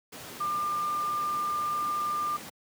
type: tone in noise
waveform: sine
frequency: 1197 Hz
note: D6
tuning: 33 cents sharp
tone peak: -27 dBFS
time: 0.4-2.37 s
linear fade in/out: 10 ms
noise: pink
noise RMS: -42 dBFS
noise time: 0.12-2.5 s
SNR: +12 dB
effects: high-pass 150 Hz 12 dB/octave